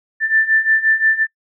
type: beating tone pair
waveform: sine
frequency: 1768 / 1773.7 Hz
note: A6 / A6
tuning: +8 / +13 cents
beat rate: 5.7 Hz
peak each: -17 / -14 dBFS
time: 0.2-1.27 s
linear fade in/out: 50 ms
effects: noise-tail reverb RT60 0.1 s tail -25 dB re dry